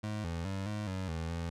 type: tone with pitch steps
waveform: 25% pulse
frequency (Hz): 106.3 / 83.9 / 96.8 / 105.4 / 94.2 / 81.6 / 84.2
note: G#2 / E2 / G2 / G#2 / F#2 / E2 / E2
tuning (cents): +41 / +31 / -21 / +26 / +32 / -17 / +37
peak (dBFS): -31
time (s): 0.03-1.5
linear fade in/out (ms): 10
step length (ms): 210
effects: low-pass 8000 Hz 12 dB/octave